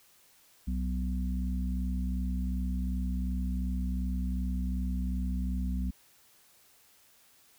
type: harmonic tone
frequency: 62.7 Hz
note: B1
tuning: 27 cents sharp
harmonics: 1 / 3 / 4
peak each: -30 / -35 / -40 dBFS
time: 0.67-5.91 s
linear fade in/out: 10 ms
effects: white hiss -62 dBFS RMS until 7.58 s